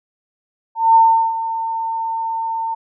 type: tone with ADSR envelope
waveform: sine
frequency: 904 Hz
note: A5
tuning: 47 cents sharp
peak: -6 dBFS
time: 0.75-2.75 s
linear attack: 200 ms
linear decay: 380 ms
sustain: -13 dB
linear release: 14 ms
effects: none